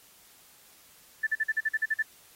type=tone bursts; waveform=sine; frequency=1760 Hz; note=A6; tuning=in tune; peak=-23 dBFS; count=10; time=1.23-2.026 s; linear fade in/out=10 ms; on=40 ms; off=44 ms; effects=white hiss -57 dBFS RMS until 2.35 s + AAC 48 kbps